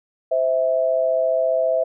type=tone pair together; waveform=sine; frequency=518.3 / 653 Hz; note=C5 / E5; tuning=-16 / -17 cents; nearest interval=major third; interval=399 cents; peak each=-21 / -18 dBFS; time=0.31-1.84 s; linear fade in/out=10 ms; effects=none